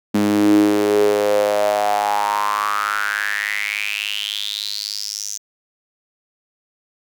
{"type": "tone with high-pass filter sweep", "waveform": "sawtooth", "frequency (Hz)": 103.5, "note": "G#2", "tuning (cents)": -5, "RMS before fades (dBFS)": -19, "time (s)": [0.14, 5.38], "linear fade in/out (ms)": 10, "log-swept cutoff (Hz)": [240, 6300], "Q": 7.5, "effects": []}